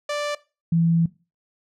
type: tone pair in turn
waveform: sawtooth / sine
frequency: 587.3 / 166.72 Hz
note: D5 / E3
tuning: 0 / +20 cents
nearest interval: octave + minor seventh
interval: 2180 cents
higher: first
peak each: -20 / -16 dBFS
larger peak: second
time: 0.09-0.35 / 0.72-1.06 s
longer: second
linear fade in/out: 5 ms
effects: noise-tail reverb RT60 0.3 s tail -19 dB re dry + low-pass 7000 Hz 12 dB/octave